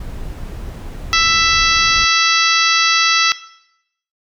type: noise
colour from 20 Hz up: brown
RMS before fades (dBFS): -28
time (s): 0-2.05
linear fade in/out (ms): 5
type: harmonic tone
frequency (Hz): 662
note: E5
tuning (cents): +7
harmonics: 2 / 3 / 4 / 5 / 6 / 7 / 8 / 9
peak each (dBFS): -16 / -18 / -19 / -20 / -21 / -21 / -22 / -23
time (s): 1.13-3.32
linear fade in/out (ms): 0
effects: noise-tail reverb RT60 0.8 s tail -17 dB re dry